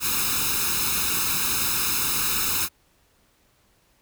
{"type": "noise with comb filter", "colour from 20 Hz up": "white", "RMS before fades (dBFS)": -24, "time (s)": [0, 2.69], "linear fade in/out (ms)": 50, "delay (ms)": 0.77, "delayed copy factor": 0.85, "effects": ["pink hiss -63 dBFS RMS until 4.01 s"]}